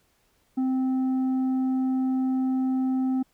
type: tone with tanh clipping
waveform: sine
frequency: 260.3 Hz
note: C4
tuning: 9 cents flat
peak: -23 dBFS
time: 0.57-3.23 s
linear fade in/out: 10 ms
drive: 5 dB
effects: pink hiss -67 dBFS RMS until 3.33 s